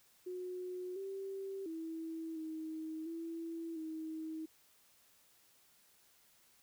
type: tone with pitch steps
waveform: sine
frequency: 363.6 / 388.6 / 324.8 / 316.9 / 330.9 / 317.5 Hz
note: F#4 / G4 / E4 / D#4 / E4 / D#4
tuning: -30 / -15 / -26 / +32 / +7 / +35 cents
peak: -40 dBFS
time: 0.26-4.46 s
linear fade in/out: 10 ms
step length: 700 ms
effects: white hiss -68 dBFS RMS until 6.62 s